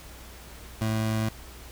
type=tone; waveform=25% pulse; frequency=110 Hz; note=A2; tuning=in tune; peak=-21 dBFS; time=0.81-1.29 s; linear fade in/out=5 ms; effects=added 60 Hz sine -46 dBFS peak until 1.71 s + pink hiss -47 dBFS RMS until 1.71 s